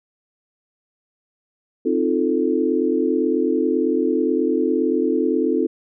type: chord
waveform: sine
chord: F dominant seventh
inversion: second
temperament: equal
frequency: 261.6 / 311.1 / 349.2 / 440 Hz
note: C4 / Eb4 / F4 / A4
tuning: 0 / 0 / 0 / 0 cents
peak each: -22 dBFS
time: 1.85-5.67 s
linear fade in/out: 10 ms
effects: none